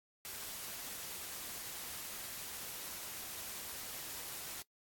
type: noise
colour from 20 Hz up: white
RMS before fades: -45 dBFS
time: 0.25-4.62 s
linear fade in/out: 0 ms
effects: noise-tail reverb RT60 0.1 s tail -22 dB re dry + AAC 64 kbps